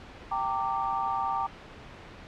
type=chord; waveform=sine; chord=G minor; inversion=none; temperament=equal with one note detuned; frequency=784 / 914.2 / 1174.7 Hz; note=G5 / Bb5 / D6; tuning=0 / -34 / 0 cents; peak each=-31 dBFS; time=0.31-1.47 s; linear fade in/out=10 ms; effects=pink hiss -46 dBFS RMS until 2.27 s + low-pass 3000 Hz 12 dB/octave